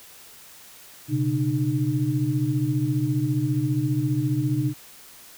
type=tone cluster; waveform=sine; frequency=124.3 / 139.1 / 303.8 Hz; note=B2 / C#3 / D#4; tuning=+12 / +6 / -41 cents; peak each=-25 dBFS; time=1.08-4.74 s; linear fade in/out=50 ms; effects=white hiss -47 dBFS RMS until 5.37 s